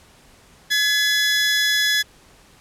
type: tone pair together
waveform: 20% pulse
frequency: 1698 / 2019 Hz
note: G#6 / B6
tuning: +38 / +38 cents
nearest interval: minor third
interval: 300 cents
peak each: -12 / -21 dBFS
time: 0.7-2.03 s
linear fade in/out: 20 ms
effects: pink hiss -51 dBFS RMS until 2.6 s + low-pass 11000 Hz 12 dB/octave